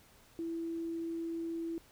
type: tone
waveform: sine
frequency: 331.7 Hz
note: E4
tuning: 11 cents sharp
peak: -35 dBFS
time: 0.39-1.78 s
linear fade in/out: 0 ms
effects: pink hiss -62 dBFS RMS until 1.91 s